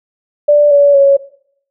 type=tone with pitch steps; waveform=sine; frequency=587.3 / 571.2 / 555.6 Hz; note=D5 / D5 / C#5; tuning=0 / -48 / +4 cents; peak=-4 dBFS; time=0.48-1.17 s; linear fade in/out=10 ms; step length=230 ms; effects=noise-tail reverb RT60 0.6 s tail -17 dB re dry